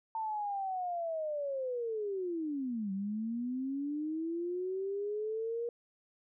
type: linear two-way sweep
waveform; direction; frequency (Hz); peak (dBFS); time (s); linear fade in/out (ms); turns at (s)
sine; down then up; 899 to 190.1 to 475.9; -33; 0.15-5.69; 2; 2.92
effects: none